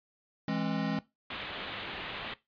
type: chord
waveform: square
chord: E augmented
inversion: none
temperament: equal with one note detuned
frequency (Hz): 164.81 / 207.7 / 267.4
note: E3 / G#3 / B#3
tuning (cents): 0 / 0 / +38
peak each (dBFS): -36 / -34 / -35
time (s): 0.48-0.99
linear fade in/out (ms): 2
type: low-pass noise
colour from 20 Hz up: white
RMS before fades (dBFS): -40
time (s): 1.3-2.34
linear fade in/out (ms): 5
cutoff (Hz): 3700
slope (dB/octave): 48
effects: noise-tail reverb RT60 0.2 s tail -18 dB re dry + resampled to 11025 Hz